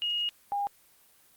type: tone pair in turn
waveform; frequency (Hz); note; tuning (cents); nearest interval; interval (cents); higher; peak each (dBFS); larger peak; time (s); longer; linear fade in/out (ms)
sine; 2871 / 809.4; F7 / G#5; +47 / -45; octave + minor seventh; 2192; first; -27; neither; 0.02-0.29 / 0.52-0.67; first; 0
effects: white hiss -61 dBFS RMS until 1.36 s + Opus 24 kbps